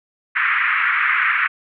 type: band-pass noise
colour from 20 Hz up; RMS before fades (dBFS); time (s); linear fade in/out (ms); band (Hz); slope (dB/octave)
white; -18; 0.35-1.48; 20; 1200 to 2300; 48
effects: none